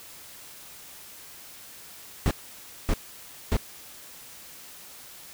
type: noise bursts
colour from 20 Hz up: brown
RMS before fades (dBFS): -22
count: 3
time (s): 2.26-3.567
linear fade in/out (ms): 0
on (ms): 49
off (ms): 580
effects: white hiss -46 dBFS RMS until 5.33 s